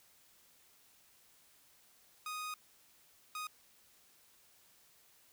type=tone bursts at uneven times; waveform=sawtooth; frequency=1244.5 Hz; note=D#6; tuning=in tune; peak=-36 dBFS; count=2; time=2.26-2.54 / 3.35-3.47 s; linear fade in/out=2 ms; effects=white hiss -66 dBFS RMS until 5.32 s